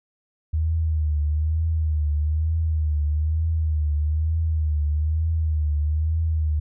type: tone with vibrato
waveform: sine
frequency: 77.6 Hz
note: D#2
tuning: 4 cents flat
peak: -19 dBFS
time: 0.53-6.6 s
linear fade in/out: 10 ms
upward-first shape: triangle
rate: 1.1 Hz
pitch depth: 88 cents each way
effects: none